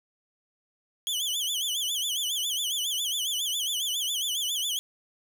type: tone with vibrato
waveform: sawtooth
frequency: 3214 Hz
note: G7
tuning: 43 cents sharp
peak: -24 dBFS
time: 1.07-4.79 s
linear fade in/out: 0 ms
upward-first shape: sine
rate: 7.3 Hz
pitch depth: 160 cents each way
effects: none